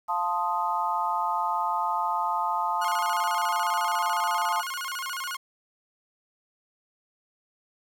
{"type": "chord", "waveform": "sine", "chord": "F dominant seventh", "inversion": "none", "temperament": "equal", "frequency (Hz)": [698.5, 880, 1046.5, 1244.5], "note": ["F5", "A5", "C6", "Eb6"], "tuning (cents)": [0, 0, 0, 0], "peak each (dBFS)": [-33, -27, -31, -30], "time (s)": [0.08, 4.62], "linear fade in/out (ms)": 20}
{"type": "tone with vibrato", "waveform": "sawtooth", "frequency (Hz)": 1246, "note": "D#6", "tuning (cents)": 2, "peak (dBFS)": -27, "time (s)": [2.81, 5.37], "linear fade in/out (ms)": 10, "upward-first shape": "square", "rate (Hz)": 14, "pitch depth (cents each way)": 260}
{"effects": ["9-bit"]}